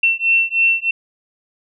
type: beating tone pair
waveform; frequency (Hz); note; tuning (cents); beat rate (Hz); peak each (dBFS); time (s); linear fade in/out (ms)
sine; 2700 / 2703.2; E7 / E7; +41 / +43; 3.2; -16; 0.03-0.91; 5
effects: none